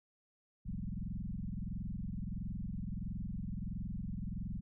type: tone with frequency modulation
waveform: sine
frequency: 110.9 Hz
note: A2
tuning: 14 cents sharp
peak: -37 dBFS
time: 0.65-4.61 s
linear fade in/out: 20 ms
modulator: 21.5 Hz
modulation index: 4.7
effects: none